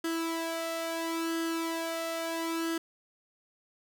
sawtooth tone with flanger, 329.6 Hz, E4, in tune, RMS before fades -33 dBFS, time 0.04-2.78 s, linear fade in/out 5 ms, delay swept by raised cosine 0.63 to 1.47 ms, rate 0.74 Hz, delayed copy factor +0.65, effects none

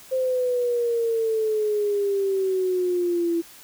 sine exponential sweep, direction down, 523.3 to 334.2 Hz, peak -20 dBFS, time 0.11-3.42 s, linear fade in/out 20 ms, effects white hiss -47 dBFS RMS until 3.63 s

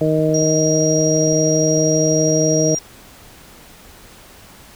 harmonic tone, 156.2 Hz, D#3, 7 cents sharp, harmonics 1 / 2 / 3 / 4, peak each -19 / -19 / -19 / -19 dBFS, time 0.01-2.75 s, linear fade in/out 2 ms
clicks, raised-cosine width 2 ms, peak -22 dBFS, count 7, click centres 0.061 / 0.191 / 0.293 / 0.424 / 1.279 / 1.328 / 1.778 s
sine tone, 5700 Hz, F8, 34 cents sharp, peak -20 dBFS, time 0.34-2.79 s, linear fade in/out 5 ms
effects pink hiss -43 dBFS RMS until 4.75 s

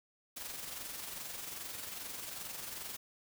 white noise with amplitude modulation, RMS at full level -42 dBFS, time 0.36-2.97 s, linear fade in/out 10 ms, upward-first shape sine, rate 22.5 Hz, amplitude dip 45%, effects none

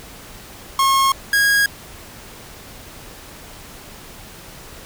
45% pulse tone pair in turn, 1083 / 1642 Hz, C#6 / G#6, -41 / -20 cents, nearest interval perfect fifth, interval 721 cents, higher second, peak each -13 dBFS, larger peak neither, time 0.79-1.12 / 1.33-1.66 s, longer neither, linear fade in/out 2 ms, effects pink hiss -39 dBFS RMS until 4.85 s

